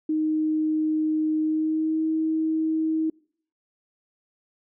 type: tone with pitch glide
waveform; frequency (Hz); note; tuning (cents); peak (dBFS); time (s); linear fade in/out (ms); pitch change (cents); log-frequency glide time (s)
sine; 311.1 to 317.5; D#4 to D#4; 0 to +35; -21; 0.09-3.1; 5; +35; 1.4-2.05
effects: noise-tail reverb RT60 0.6 s tail -26 dB re dry